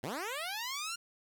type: linear sweep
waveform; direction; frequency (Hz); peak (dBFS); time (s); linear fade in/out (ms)
10% pulse; up; 102.7 to 1414; -28; 0.03-0.96; 10
effects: 10-bit